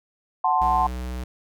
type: chord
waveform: sine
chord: F# diminished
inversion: none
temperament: equal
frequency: 740 / 880 / 1046.5 Hz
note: F#5 / A5 / C6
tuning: 0 / 0 / 0 cents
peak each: -22 dBFS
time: 0.44-0.87 s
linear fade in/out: 5 ms
type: tone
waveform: square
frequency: 62.4 Hz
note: B1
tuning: 19 cents sharp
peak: -29 dBFS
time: 0.61-1.24 s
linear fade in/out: 5 ms
effects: none